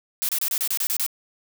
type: noise bursts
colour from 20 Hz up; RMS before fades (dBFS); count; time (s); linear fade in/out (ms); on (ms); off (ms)
blue; -24; 9; 0.22-1.064; 0; 68; 29
effects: none